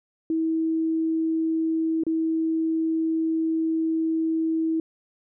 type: tone with dropouts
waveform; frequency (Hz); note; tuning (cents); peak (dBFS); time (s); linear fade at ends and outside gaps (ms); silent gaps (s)
sine; 322.8; E4; -36; -21; 0.3-4.8; 2; 2.036-2.066
effects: none